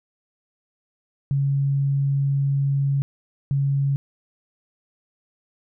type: tone bursts at uneven times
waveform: sine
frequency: 139 Hz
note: C#3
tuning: 5 cents sharp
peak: -18 dBFS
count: 2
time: 1.31-3.02 / 3.51-3.96 s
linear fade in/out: 0 ms
effects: none